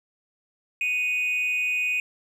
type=tone with amplitude modulation; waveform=triangle; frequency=2494 Hz; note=D#7; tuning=3 cents sharp; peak=-17 dBFS; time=0.81-2 s; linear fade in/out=2 ms; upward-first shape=sine; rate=278 Hz; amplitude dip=65%; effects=tanh soft clip ceiling -16 dBFS